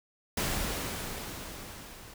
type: noise with level ramp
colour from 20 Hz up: pink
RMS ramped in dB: -30 to -49 dBFS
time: 0.37-2.14 s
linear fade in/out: 5 ms
effects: none